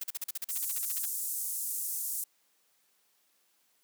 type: noise bursts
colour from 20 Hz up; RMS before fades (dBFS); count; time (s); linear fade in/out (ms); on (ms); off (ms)
blue; -35; 16; 0.01-1.057; 5; 27; 41
type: band-pass noise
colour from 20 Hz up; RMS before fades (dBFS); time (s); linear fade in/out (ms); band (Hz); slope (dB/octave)
white; -35; 0.5-2.24; 5; 7400 to 16000; 24
effects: white hiss -71 dBFS RMS until 3.83 s + high-pass 200 Hz 12 dB/octave